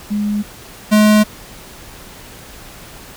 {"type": "tone pair in turn", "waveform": ["sine", "square"], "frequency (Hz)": [207.7, 212.2], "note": ["G#3", "G#3"], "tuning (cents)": [0, 38], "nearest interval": "unison", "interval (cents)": 38, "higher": "second", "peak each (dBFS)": [-15, -8], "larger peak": "second", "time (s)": [[0.1, 0.43], [0.91, 1.24]], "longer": "neither", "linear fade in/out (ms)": 20, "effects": ["pink hiss -37 dBFS RMS until 3.16 s"]}